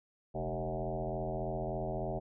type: tone with frequency modulation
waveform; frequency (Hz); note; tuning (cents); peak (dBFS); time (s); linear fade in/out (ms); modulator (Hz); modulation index
sine; 382.7; G4; -42; -33; 0.34-2.2; 20; 83.4; 4.3
effects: none